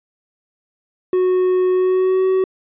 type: tone with pitch glide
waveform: triangle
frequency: 367.7 to 376.9 Hz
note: F#4 to F#4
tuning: -11 to +32 cents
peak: -11 dBFS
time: 1.13-2.44 s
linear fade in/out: 2 ms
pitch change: +43 cents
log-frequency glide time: 1.71-2.26 s
effects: resampled to 8000 Hz